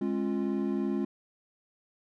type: chord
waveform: triangle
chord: Db major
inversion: second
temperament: equal with one note detuned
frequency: 207.7 / 270.7 / 349.2 Hz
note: Ab3 / Db4 / F4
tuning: 0 / -41 / 0 cents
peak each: -29 / -30 / -31 dBFS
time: 0.01-1.05 s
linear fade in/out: 5 ms
effects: none